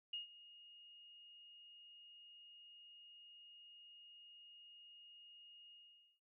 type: tone with ADSR envelope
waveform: sine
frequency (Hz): 2858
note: F7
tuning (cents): +39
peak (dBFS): -40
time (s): 0.13-6.2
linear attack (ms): 5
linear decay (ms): 130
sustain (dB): -18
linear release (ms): 480
effects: none